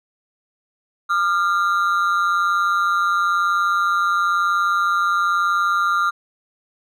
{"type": "ring-modulated tone", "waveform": "triangle", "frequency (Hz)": 1296, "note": "E6", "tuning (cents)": -30, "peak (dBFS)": -11, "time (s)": [1.09, 6.11], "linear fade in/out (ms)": 20, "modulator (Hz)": 90.5, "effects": []}